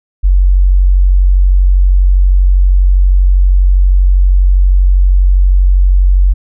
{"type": "tone", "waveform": "sine", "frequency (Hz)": 46.25, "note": "F#1", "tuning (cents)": 0, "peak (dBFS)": -4, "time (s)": [0.23, 6.34], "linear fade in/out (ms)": 20, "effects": []}